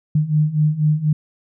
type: beating tone pair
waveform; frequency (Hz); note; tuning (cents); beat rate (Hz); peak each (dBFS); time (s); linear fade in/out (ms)
sine; 150 / 154.1; D3 / D#3; +37 / -16; 4.1; -19 / -16; 0.15-1.13; 5
effects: none